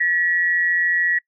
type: tone pair together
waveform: sine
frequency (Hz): 1749 / 1923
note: A6 / B6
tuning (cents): -11 / -47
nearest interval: major second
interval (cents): 164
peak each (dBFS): -24 / -17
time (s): 0-1.19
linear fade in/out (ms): 10
effects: noise-tail reverb RT60 0.1 s tail -25 dB re dry